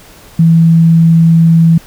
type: tone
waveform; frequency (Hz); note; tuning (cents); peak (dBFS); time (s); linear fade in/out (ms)
sine; 164.81; E3; 0; -3; 0.39-1.78; 5
effects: pink hiss -38 dBFS RMS until 1.86 s